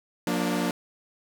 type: chord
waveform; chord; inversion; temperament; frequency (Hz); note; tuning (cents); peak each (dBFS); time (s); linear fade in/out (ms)
sawtooth; Bb major; second; equal with one note detuned; 179.11 / 233.1 / 293.7; F3 / Bb3 / D4; +44 / 0 / 0; -25; 0.27-0.71; 2
effects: none